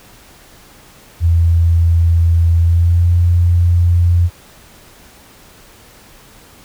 sine tone with pitch glide, 84 to 86.81 Hz, E2 to F2, +33 to -10 cents, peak -8 dBFS, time 1.2-4.3 s, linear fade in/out 50 ms, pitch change +57 cents, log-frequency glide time 2.58-3.09 s, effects pink hiss -43 dBFS RMS until 6.64 s

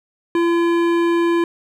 triangle tone with hard clipping, 340 Hz, F4, 46 cents flat, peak -16 dBFS, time 0.35-1.44 s, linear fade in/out 2 ms, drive 18 dB, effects none

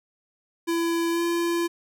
square tone with pitch glide, 335.8 to 340.9 Hz, E4 to F4, +32 to -42 cents, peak -23 dBFS, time 0.67-1.68 s, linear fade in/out 20 ms, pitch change +26 cents, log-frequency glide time 1.11-1.22 s, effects none

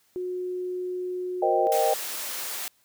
sine tone, 363.4 Hz, F#4, 31 cents flat, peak -28 dBFS, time 0.16-1.67 s, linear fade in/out 0 ms
sine chord, C minor seventh, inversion third, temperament equal, 466.2 / 523.3 / 622.3 / 784 Hz, Bb4 / C5 / Eb5 / G5, 0 / 0 / 0 / 0 cents, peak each -27 / -27 / -25 / -24 dBFS, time 1.42-1.94 s, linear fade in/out 5 ms
white high-pass noise, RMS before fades -33 dBFS, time 1.72-2.68 s, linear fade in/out 0 ms, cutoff 390 Hz, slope 12 dB/octave
effects white hiss -65 dBFS RMS until 2.84 s

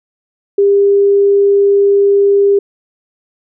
sine tone, 400.5 Hz, G4, 37 cents sharp, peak -6 dBFS, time 0.58-2.59 s, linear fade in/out 5 ms, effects none

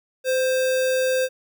sine tone with sample-and-hold, 516 Hz, C5, 24 cents flat, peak -18 dBFS, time 0.24-1.29 s, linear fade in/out 50 ms, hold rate 2100 Hz, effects none

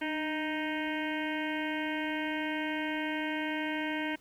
harmonic tone with a mistuned harmonic, 311.1 Hz, D#4, in tune, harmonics 1 / 2 / 3 / 5 / 6 / 7 / 8 / 9 / 10, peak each -34 / -41 / -40 / -40 / -41 / -41 / -45 / -46 / -47 dBFS, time 0.01-4.16 s, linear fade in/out 10 ms, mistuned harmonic 1, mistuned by -43 cents, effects pink hiss -62 dBFS RMS until 4.2 s

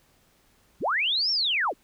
sine linear two-way sweep, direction up then down, 67.3 to 5560 to 193.1 Hz, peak -22 dBFS, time 0.8-1.74 s, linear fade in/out 50 ms, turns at 1.31 s, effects pink hiss -63 dBFS RMS until 1.83 s

